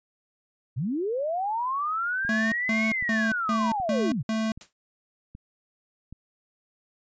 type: linear two-way sweep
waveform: sine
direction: up then down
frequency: 103.83 to 2217 to 103.83 Hz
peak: -25 dBFS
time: 0.76-4.23 s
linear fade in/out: 20 ms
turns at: 2.87 s
type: click train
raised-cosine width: 5 ms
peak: -29 dBFS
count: 6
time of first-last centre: 2.25-6.126 s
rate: 1.29 Hz
type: tone bursts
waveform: square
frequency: 220.6 Hz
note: A3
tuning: 5 cents sharp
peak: -25 dBFS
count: 6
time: 2.29-4.52 s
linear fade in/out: 2 ms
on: 230 ms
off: 170 ms
type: noise with exponential decay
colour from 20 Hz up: white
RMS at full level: -40 dBFS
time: 4.61-4.73 s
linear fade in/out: 1 ms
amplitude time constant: 24 ms
effects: resampled to 16000 Hz

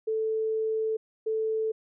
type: tone pair in turn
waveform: sine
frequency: 440 / 440 Hz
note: A4 / A4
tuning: 0 / 0 cents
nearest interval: unison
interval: 0 cents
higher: neither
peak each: -25 dBFS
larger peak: neither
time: 0.07-0.97 / 1.26-1.72 s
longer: first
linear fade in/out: 10 ms
effects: none

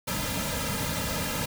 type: noise with comb filter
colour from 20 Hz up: pink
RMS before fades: -30 dBFS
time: 0.07-1.46 s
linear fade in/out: 10 ms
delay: 2.7 ms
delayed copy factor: -0.9
effects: none

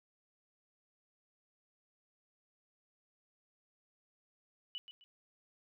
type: tone with echo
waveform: sine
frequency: 2960 Hz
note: F#7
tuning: in tune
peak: -39 dBFS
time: 4.75-4.78 s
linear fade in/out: 0 ms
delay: 130 ms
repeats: 2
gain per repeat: -10 dB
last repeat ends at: 5.04 s
effects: none

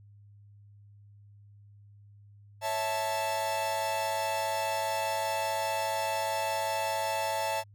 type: chord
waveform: 45% pulse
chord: A major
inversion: first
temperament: equal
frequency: 554.4 / 659.3 / 880 Hz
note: C#5 / E5 / A5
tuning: 0 / 0 / 0 cents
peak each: -37 / -34 / -31 dBFS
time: 2.61-7.64 s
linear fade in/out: 50 ms
effects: added 102 Hz sine -52 dBFS peak until 7.74 s

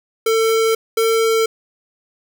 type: tone pair in turn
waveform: square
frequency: 447.9 / 449.7 Hz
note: A4 / A4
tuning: +31 / +38 cents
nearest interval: unison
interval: 7 cents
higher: second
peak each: -14 dBFS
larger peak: neither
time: 0.26-0.75 / 0.97-1.46 s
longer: neither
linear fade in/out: 5 ms
effects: none

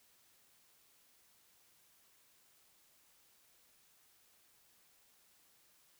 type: silence
effects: white hiss -69 dBFS RMS until 5.99 s

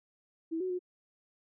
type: tone with pitch steps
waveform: sine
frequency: 326.2 / 370.6 / 361.4 Hz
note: E4 / F#4 / F#4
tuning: -18 / +3 / -41 cents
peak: -31 dBFS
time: 0.51-0.792 s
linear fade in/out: 20 ms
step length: 94 ms
effects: none

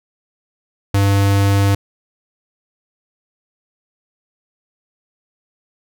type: tone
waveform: square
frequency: 99.4 Hz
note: G2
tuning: 25 cents sharp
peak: -12 dBFS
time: 0.94-1.75 s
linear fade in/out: 5 ms
effects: none

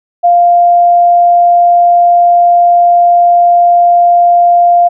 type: tone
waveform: sine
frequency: 698 Hz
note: F5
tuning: 1 cent flat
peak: -3 dBFS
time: 0.23-4.89 s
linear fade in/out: 20 ms
effects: none

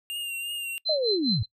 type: tone with vibrato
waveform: square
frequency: 2794 Hz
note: F7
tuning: in tune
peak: -31 dBFS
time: 0.1-0.78 s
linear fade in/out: 0 ms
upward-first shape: triangle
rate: 2.9 Hz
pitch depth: 41 cents each way
type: tone with tremolo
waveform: sine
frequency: 4082 Hz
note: C8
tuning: 44 cents flat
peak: -23 dBFS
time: 0.85-1.46 s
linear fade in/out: 20 ms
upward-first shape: sine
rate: 4.9 Hz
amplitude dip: 95%
type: linear sweep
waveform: sine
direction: down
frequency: 643 to 88 Hz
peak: -23 dBFS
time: 0.89-1.43 s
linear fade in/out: 5 ms
effects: noise-tail reverb RT60 0.1 s tail -24 dB re dry

